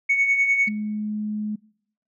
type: tone with tremolo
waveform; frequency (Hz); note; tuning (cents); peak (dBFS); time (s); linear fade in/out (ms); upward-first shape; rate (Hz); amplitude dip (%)
sine; 2221; C#7; +3; -14; 0.09-0.69; 10; sine; 10; 60
type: tone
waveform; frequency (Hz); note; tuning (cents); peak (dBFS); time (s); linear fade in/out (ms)
sine; 211.7; G#3; +33; -24; 0.67-1.56; 10
effects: noise-tail reverb RT60 0.7 s tail -24 dB re dry + tanh soft clip ceiling -12 dBFS